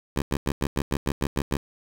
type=tone bursts; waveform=10% pulse; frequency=70 Hz; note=C#2; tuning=18 cents sharp; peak=-14 dBFS; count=10; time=0.16-1.57 s; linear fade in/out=5 ms; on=60 ms; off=90 ms; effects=none